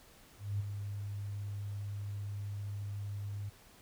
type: tone with ADSR envelope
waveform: sine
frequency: 101.5 Hz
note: G#2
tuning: 39 cents flat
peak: -30 dBFS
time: 0.38-3.5 s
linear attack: 220 ms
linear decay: 15 ms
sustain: -7 dB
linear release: 15 ms
effects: pink hiss -60 dBFS RMS until 3.81 s